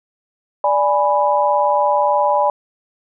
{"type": "chord", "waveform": "sine", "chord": "G# diminished", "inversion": "second", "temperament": "equal", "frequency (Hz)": [587.3, 830.6, 987.8], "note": ["D5", "G#5", "B5"], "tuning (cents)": [0, 0, 0], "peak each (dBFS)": -17, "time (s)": [0.64, 2.5], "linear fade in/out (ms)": 2, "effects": []}